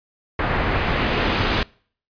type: noise with low-pass filter sweep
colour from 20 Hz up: pink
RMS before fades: -21 dBFS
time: 0.39-1.63 s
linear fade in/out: 2 ms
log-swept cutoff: 1800 to 3700 Hz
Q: 1.1
effects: noise-tail reverb RT60 0.5 s tail -25 dB re dry + resampled to 11025 Hz